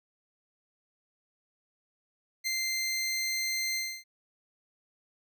20% pulse tone with ADSR envelope, 2085 Hz, C7, 7 cents flat, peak -22 dBFS, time 2.44-4.04 s, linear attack 31 ms, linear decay 6 ms, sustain -2 dB, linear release 280 ms, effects none

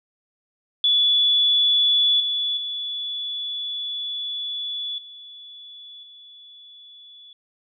sine tone with level steps, 3433 Hz, A7, 43 cents flat, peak -15 / -21 / -26 / -39 / -43 dBFS, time 0.84-7.33 s, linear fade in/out 2 ms, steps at 2.2 / 2.57 / 4.98 / 6.03 s, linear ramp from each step 2 ms, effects none

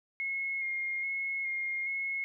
sine tone with vibrato, 2153 Hz, C7, 49 cents sharp, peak -31 dBFS, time 0.2-2.24 s, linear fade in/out 0 ms, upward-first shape square, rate 1.2 Hz, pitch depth 17 cents each way, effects none

